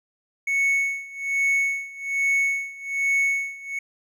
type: tone with tremolo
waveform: triangle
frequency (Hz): 2212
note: C#7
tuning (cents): -4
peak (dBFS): -16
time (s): 0.47-3.79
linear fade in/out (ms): 5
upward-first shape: sine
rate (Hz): 1.2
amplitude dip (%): 90
effects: none